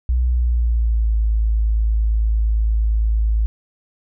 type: tone with pitch glide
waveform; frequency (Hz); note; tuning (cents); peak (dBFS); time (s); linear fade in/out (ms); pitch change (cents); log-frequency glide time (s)
sine; 61.4 to 54.39; B1 to A1; -9 to -19; -14; 0.09-3.46; 0; -210; 0.27-1.14
effects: none